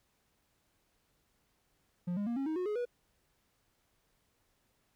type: tone with pitch steps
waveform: triangle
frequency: 176.7 / 204.2 / 235.9 / 272.5 / 314.8 / 363.8 / 420.3 / 485.6 Hz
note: F3 / G#3 / A#3 / C#4 / D#4 / F#4 / G#4 / B4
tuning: +21 / -29 / +21 / -29 / +20 / -29 / +21 / -29 cents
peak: -30 dBFS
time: 2.07-2.854 s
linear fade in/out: 10 ms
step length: 98 ms
effects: pink hiss -75 dBFS RMS until 4.95 s